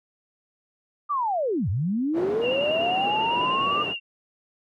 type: linear two-way sweep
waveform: sine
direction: down then up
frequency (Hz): 1212 to 83.8 to 1212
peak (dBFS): -22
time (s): 1.09-3.84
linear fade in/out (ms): 20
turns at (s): 1.69
type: band-pass noise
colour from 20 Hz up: white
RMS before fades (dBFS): -33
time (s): 2.13-3.95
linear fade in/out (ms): 50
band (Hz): 180 to 550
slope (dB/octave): 12
type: tone with vibrato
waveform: sine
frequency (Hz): 2795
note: F7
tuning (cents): +1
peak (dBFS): -27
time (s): 2.41-4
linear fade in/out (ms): 50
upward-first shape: square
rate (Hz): 10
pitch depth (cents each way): 27
effects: none